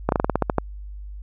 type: slowing click train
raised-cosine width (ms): 1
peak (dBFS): -4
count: 10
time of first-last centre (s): 0.09-0.583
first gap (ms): 32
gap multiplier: 1.13
effects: added 50 Hz sine -33 dBFS peak until 1.22 s